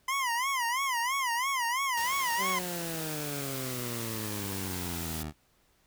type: tone with vibrato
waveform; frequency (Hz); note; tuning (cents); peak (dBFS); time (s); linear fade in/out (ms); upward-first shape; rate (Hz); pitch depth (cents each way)
25% pulse; 1014; B5; +45; -24; 0.08-2.59; 5; sine; 3; 160
type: noise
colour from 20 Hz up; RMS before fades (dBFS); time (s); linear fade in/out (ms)
white; -39; 1.97-5.23; 5
type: exponential sweep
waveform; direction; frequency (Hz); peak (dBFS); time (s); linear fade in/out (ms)
15% pulse; down; 196 to 75.4; -29; 2.37-5.33; 50
effects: pink hiss -68 dBFS RMS until 5.86 s